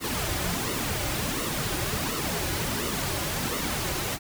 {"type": "noise with flanger", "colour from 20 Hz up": "pink", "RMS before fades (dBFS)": -29, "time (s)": [0, 4.19], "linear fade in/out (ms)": 50, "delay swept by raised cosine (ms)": [1.2, 4.5], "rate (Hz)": 1.4, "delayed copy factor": -0.6, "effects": []}